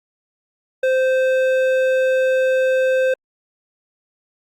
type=tone with hard clipping; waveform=sine; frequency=520 Hz; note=C5; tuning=11 cents flat; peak=-16 dBFS; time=0.83-3.14 s; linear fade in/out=5 ms; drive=10 dB; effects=Opus 48 kbps